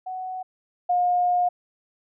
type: tone pair in turn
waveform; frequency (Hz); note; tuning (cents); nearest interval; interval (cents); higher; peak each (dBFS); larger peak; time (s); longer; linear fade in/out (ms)
sine; 744 / 714.5; F#5 / F5; +9 / +39; minor second; 70; first; -29 / -18; second; 0.06-0.43 / 0.89-1.49; second; 10
effects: none